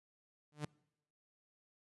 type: tone with exponential growth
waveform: sawtooth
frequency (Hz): 149.1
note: D3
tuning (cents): +27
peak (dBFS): -31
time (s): 0.52-0.65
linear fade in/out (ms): 2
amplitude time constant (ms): 27
effects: noise-tail reverb RT60 0.8 s tail -25 dB re dry + resampled to 24000 Hz